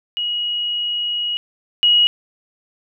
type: tone pair in turn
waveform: sine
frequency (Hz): 2900 / 2900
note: F#7 / F#7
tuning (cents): -35 / -35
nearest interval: unison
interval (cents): 0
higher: neither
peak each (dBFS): -19 / -10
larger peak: second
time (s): 0.17-1.37 / 1.83-2.07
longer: first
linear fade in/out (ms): 0
effects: none

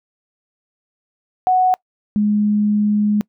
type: tone pair in turn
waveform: sine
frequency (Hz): 740 / 208.8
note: F#5 / G#3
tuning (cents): 0 / +10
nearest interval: octave + minor seventh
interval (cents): 2190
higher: first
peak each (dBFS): -11 / -13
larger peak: first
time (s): 1.47-1.74 / 2.16-3.21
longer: second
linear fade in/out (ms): 0
effects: noise-tail reverb RT60 0.1 s tail -25 dB re dry

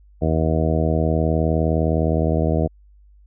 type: harmonic tone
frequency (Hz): 79.6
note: D#2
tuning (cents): +40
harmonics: 1 / 2 / 3 / 4 / 5 / 6 / 7 / 8 / 9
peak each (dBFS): -21 / -22 / -26 / -26 / -29 / -26 / -31 / -26 / -32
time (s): 0.21-2.68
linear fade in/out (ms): 20
effects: added 50 Hz sine -47 dBFS peak until 3.26 s

